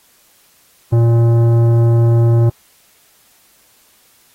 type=tone with tanh clipping; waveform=sine; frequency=116.54 Hz; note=A#2; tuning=in tune; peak=-10 dBFS; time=0.92-2.5 s; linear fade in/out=10 ms; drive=13 dB; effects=white hiss -52 dBFS RMS until 4.34 s + AAC 48 kbps

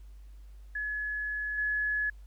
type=tone with level steps; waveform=sine; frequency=1700 Hz; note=G#6; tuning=40 cents sharp; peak=-31 / -27 dBFS; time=0.75-2.1 s; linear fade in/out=5 ms; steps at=1.58 s; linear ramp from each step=2 ms; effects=added 50 Hz sine -46 dBFS peak until 2.26 s + pink hiss -69 dBFS RMS until 2.26 s

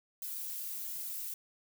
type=noise with flanger; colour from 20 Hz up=violet; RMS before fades=-40 dBFS; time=0.22-1.34 s; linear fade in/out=2 ms; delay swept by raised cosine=1.9 to 3.3 ms; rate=1.3 Hz; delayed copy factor=+0.65; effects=none

